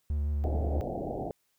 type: tone with vibrato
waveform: triangle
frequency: 73.4 Hz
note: D2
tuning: in tune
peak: -25 dBFS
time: 0.1-0.81 s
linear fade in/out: 0 ms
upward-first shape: square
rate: 6.3 Hz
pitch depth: 16 cents each way
type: low-pass noise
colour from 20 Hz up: white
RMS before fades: -35 dBFS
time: 0.44-1.31 s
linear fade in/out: 0 ms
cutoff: 780 Hz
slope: 96 dB/octave
effects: white hiss -74 dBFS RMS until 1.58 s